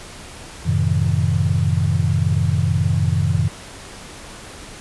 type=chord; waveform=sine; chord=F# diminished seventh; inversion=none; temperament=just; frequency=92.5 / 111 / 133.2 / 159.84 Hz; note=F#2 / A2 / C3 / Eb3; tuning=0 / +16 / +31 / +47 cents; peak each=-19 / -22 / -21 / -21 dBFS; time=0.65-3.49 s; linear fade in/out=20 ms; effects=pink hiss -37 dBFS RMS until 4.8 s + resampled to 24000 Hz